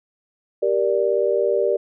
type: chord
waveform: sine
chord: G minor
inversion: none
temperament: just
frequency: 392 / 470.4 / 588 Hz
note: G4 / Bb4 / D5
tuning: 0 / +16 / +2 cents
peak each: -21 dBFS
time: 0.62-1.77 s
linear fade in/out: 10 ms
effects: none